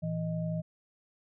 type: tone cluster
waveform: sine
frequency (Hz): 113 / 165 / 621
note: A2 / E3 / D#5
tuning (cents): +47 / +2 / -3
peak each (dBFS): -39 / -31 / -39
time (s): 0.02-0.62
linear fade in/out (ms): 20
effects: none